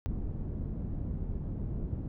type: low-pass noise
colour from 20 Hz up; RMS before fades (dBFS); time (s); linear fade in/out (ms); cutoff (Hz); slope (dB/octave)
pink; -35; 0.06-2.08; 0; 220; 12
effects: none